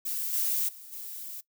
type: noise with level steps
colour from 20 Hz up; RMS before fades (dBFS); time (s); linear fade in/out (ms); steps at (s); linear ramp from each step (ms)
violet; -32 / -28 / -47 / -40; 0.05-1.41; 10; 0.33 / 0.68 / 0.92; 10
effects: noise-tail reverb RT60 0.1 s tail -19 dB re dry